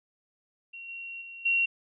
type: tone with level steps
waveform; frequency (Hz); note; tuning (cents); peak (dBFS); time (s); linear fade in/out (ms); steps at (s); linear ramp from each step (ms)
sine; 2742; F7; -32; -40 / -37 / -41 / -22; 0.73-1.66; 10; 0.88 / 1.21 / 1.45; 10
effects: none

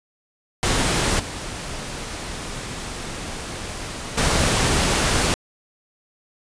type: noise with level steps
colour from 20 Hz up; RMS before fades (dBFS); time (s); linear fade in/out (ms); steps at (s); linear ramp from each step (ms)
pink; -20 / -31 / -19; 0.63-5.34; 0; 1.19 / 4.17; 10
effects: resampled to 22050 Hz

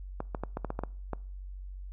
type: clicks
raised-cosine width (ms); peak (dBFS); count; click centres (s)
1; -19; 9; 0.204 / 0.348 / 0.436 / 0.571 / 0.647 / 0.704 / 0.791 / 0.836 / 1.133
effects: noise-tail reverb RT60 0.5 s tail -24 dB re dry + added 47 Hz sine -39 dBFS peak until 1.92 s

